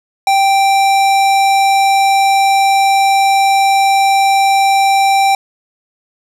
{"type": "tone with hard clipping", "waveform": "sine", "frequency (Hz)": 784, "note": "G5", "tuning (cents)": 0, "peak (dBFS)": -10, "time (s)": [0.27, 5.35], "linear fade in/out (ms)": 2, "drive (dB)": 18, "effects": []}